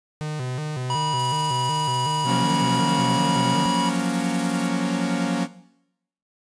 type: tone with vibrato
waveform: 45% pulse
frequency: 139.1 Hz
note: C#3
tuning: 6 cents sharp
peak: -26 dBFS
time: 0.21-3.66 s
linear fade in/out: 0 ms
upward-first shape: square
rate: 2.7 Hz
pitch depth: 160 cents each way
type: tone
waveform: square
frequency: 972 Hz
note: B5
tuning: 28 cents flat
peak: -24 dBFS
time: 0.9-3.89 s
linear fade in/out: 0 ms
type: noise with tremolo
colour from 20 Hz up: violet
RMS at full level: -31 dBFS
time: 1.19-4.68 s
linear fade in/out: 5 ms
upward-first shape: square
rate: 20 Hz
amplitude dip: 55%
type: chord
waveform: 45% pulse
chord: Gb major seventh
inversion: third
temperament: equal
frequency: 174.61 / 185 / 233.1 / 277.2 Hz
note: F3 / Gb3 / Bb3 / Db4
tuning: 0 / 0 / 0 / 0 cents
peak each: -27 dBFS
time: 2.25-5.48 s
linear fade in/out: 50 ms
effects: noise-tail reverb RT60 0.8 s tail -17 dB re dry + resampled to 22050 Hz